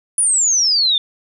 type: exponential sweep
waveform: sine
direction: down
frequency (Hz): 9960 to 3520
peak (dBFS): -12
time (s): 0.18-0.98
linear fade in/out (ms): 2
effects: none